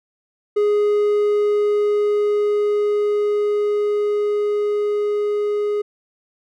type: tone with level ramp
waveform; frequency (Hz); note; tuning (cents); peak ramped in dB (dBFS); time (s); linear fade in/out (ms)
triangle; 415.3; G#4; 0; -12 to -16; 0.56-5.82; 10
effects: none